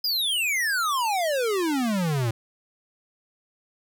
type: exponential sweep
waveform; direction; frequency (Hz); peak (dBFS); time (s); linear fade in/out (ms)
square; down; 5070 to 109.4; -23; 0.04-2.31; 5
effects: none